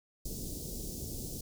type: band-stop noise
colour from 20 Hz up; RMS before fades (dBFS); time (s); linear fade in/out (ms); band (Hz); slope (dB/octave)
pink; -40; 0.25-1.41; 5; 450 to 5100; 24
effects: none